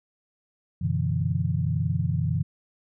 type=tone cluster; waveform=sine; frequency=92.7 / 123.9 / 144 / 165.8 Hz; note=F#2 / B2 / D3 / E3; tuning=+4 / +6 / -34 / +10 cents; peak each=-28 dBFS; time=0.81-2.43 s; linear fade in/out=10 ms; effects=none